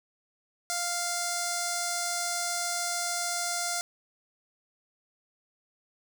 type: tone with notch filter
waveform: 5% pulse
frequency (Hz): 698.5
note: F5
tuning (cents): 0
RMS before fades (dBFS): -31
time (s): 0.7-3.81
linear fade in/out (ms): 0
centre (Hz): 2900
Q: 1
effects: none